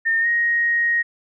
sine tone with pitch glide, 1819 to 1875.5 Hz, A#6 to A#6, -43 to +10 cents, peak -16 dBFS, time 0.05-1.03 s, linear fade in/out 20 ms, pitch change +53 cents, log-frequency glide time 0.2-0.27 s, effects none

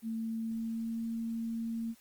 sine tone with pitch glide, 225.2 to 228.2 Hz, A3 to A#3, +40 to -37 cents, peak -33 dBFS, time 0.02-1.95 s, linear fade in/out 50 ms, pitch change +23 cents, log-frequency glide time 0.45-1.01 s, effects white hiss -63 dBFS RMS until 2 s + Opus 24 kbps

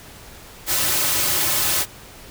white noise with comb filter, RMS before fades -20 dBFS, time 0.66-1.86 s, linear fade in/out 50 ms, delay 4.3 ms, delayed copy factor -0.7, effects pink hiss -42 dBFS RMS until 2.3 s

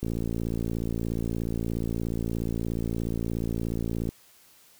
click train, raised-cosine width 3 ms, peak -17 dBFS, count 232, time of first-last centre 0.03-4.09 s, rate 56.9 Hz, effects white hiss -57 dBFS RMS until 4.79 s

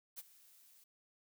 blue noise with ADSR envelope, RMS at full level -45 dBFS, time 0.16-0.84 s, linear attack 29 ms, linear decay 30 ms, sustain -19 dB, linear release 5 ms, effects none

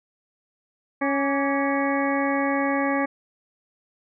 harmonic tone with a mistuned harmonic, 277.2 Hz, C#4, in tune, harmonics 1 / 2 / 3 / 4 / 6 / 7 / 8, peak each -24 / -27 / -29 / -30 / -32 / -32 / -33 dBFS, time 1.01-3.06 s, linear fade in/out 10 ms, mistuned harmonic 4, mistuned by +65 cents, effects none

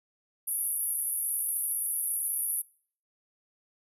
white band-pass noise, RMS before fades -31 dBFS, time 0.47-2.62 s, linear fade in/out 10 ms, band 10000 to 12000 Hz, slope 96 dB/octave, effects noise-tail reverb RT60 0.5 s tail -23 dB re dry

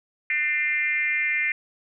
sine tone with frequency modulation, 2093 Hz, C7, in tune, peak -21 dBFS, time 0.3-1.52 s, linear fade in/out 2 ms, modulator 297 Hz, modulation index 1, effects none

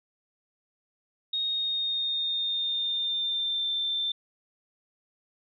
sine tone with pitch glide, 3729 to 3563 Hz, A#7 to A7, 0 to +21 cents, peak -26 dBFS, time 1.33-4.12 s, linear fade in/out 5 ms, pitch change -79 cents, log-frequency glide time 1.43-3.7 s, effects none

